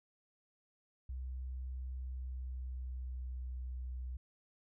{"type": "tone with pitch glide", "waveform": "sine", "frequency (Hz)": [64, 62.83], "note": ["C2", "B1"], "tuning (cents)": [-38, 30], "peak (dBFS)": -39, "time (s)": [1.09, 4.17], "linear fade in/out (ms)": 5, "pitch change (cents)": -32, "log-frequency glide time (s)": [1.96, 3.45], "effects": []}